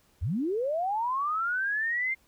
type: linear sweep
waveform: sine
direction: up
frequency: 61.74 to 2122 Hz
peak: -26 dBFS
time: 0.21-2.15 s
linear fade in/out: 20 ms
effects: pink hiss -65 dBFS RMS until 2.27 s